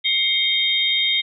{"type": "tone cluster", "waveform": "sine", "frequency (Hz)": [2112, 2230, 3181, 3691], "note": ["C7", "C#7", "G7", "A#7"], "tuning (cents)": [16, 10, 25, -18], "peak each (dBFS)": [-24, -28, -21, -20], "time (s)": [0.04, 1.22], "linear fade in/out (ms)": 20, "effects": []}